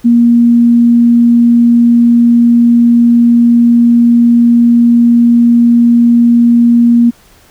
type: tone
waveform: sine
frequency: 236.4 Hz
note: A#3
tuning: 24 cents sharp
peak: -3 dBFS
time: 0.04-7.11 s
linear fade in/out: 20 ms
effects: pink hiss -44 dBFS RMS until 7.5 s